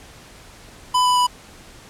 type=tone with pitch steps; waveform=square; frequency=1000 / 994.2 / 988.5 Hz; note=B5 / B5 / B5; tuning=+21 / +11 / +1 cents; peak=-15 dBFS; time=0.94-1.27 s; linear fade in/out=10 ms; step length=110 ms; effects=pink hiss -44 dBFS RMS until 1.89 s + low-pass 10000 Hz 12 dB/octave